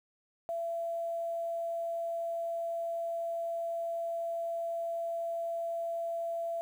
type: tone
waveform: sine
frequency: 673 Hz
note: E5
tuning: 36 cents sharp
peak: -32 dBFS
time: 0.49-6.61 s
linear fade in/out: 0 ms
effects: 10-bit